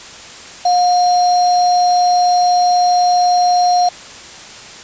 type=tone with sample-and-hold; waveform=sine; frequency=716 Hz; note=F5; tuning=43 cents sharp; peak=-9 dBFS; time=0.65-3.89 s; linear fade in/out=5 ms; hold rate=4900 Hz; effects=white hiss -34 dBFS RMS until 4.83 s + resampled to 16000 Hz